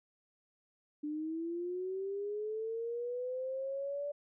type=linear sweep; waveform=sine; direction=up; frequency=294.7 to 582 Hz; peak=-35 dBFS; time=1.03-4.12 s; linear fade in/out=10 ms; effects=none